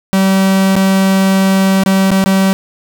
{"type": "tone with dropouts", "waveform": "45% pulse", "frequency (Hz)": 192.2, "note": "G3", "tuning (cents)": -34, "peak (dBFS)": -8, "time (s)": [0.13, 2.53], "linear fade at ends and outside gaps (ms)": 0, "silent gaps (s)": [[0.755, 0.764], [1.836, 1.861], [2.106, 2.115], [2.24, 2.26]], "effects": []}